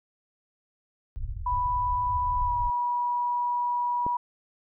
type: low-pass noise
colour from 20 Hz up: pink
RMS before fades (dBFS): -33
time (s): 1.16-2.7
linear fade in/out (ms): 0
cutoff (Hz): 110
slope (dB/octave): 48
type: tone with pitch glide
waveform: sine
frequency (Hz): 987.8 to 970.3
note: B5 to B5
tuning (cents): 0 to -31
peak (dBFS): -24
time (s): 1.46-4.17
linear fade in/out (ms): 5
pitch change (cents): -31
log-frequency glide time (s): 2.44-2.52
type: click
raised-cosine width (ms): 2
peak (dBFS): -21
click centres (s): 4.065
effects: none